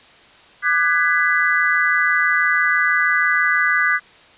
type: chord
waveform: sine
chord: G# half-diminished seventh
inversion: second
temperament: just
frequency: 1196.1 / 1495.1 / 1661.2 / 1993.5 Hz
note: D6 / F#6 / G#6 / B6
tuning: +31 / +18 / 0 / +16 cents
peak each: -22 / -19 / -20 / -19 dBFS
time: 0.62-4 s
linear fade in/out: 50 ms
effects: white hiss -47 dBFS RMS until 4.37 s + resampled to 8000 Hz